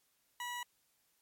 20% pulse tone, 972 Hz, B5, 28 cents flat, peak -34 dBFS, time 0.4-0.63 s, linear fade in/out 2 ms, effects white hiss -75 dBFS RMS until 1.21 s + MP3 64 kbps

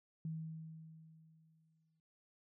sine tone with exponential decay, 160 Hz, D#3, 49 cents sharp, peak -38 dBFS, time 0.25-2 s, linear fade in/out 2 ms, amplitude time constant 380 ms, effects none

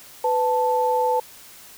sine tone pair together, 498.8 / 880 Hz, B4 / A5, +17 / 0 cents, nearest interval minor seventh, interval 983 cents, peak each -21 / -20 dBFS, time 0.24-1.2 s, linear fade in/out 5 ms, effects white hiss -45 dBFS RMS until 1.77 s

